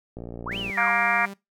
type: click train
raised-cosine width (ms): 2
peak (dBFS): -23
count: 32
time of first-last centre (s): 0.17-0.698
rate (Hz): 58.7
type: linear two-way sweep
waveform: sine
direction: up then down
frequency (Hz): 827 to 3167 to 827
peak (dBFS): -29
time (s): 0.46-0.91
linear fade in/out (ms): 5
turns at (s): 0.58
type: tone with pitch glide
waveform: sawtooth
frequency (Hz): 196 to 197.71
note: G3 to G3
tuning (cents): 0 to +15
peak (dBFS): -32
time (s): 0.51-1.34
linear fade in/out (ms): 10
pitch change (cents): +15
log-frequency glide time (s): 0.85-1.17
type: harmonic tone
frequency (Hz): 235.5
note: A#3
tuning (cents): +18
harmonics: 3 / 4 / 5 / 6 / 7 / 8 / 9 / 10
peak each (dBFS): -28 / -28 / -28 / -28 / -28 / -28 / -28 / -28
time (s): 0.77-1.26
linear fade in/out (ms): 10
effects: noise-tail reverb RT60 0.2 s tail -21 dB re dry